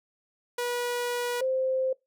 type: tone pair in turn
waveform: sawtooth / sine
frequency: 485.3 / 522.1 Hz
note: B4 / C5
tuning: -30 / -4 cents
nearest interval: minor second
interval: 126 cents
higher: second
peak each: -24 dBFS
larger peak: neither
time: 0.58-1.41 / 1.41-1.93 s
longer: first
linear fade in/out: 5 ms
effects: noise-tail reverb RT60 0.2 s tail -23 dB re dry